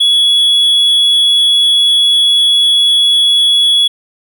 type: tone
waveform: triangle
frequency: 3374 Hz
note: G#7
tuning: 27 cents sharp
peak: -5 dBFS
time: 0-3.88 s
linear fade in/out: 10 ms
effects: none